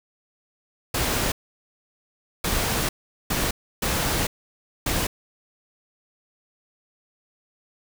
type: noise bursts at uneven times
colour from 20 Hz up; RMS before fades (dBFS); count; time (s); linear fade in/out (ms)
pink; -24; 5; 0.94-1.32 / 2.44-2.89 / 3.3-3.51 / 3.82-4.27 / 4.86-5.07; 5
effects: none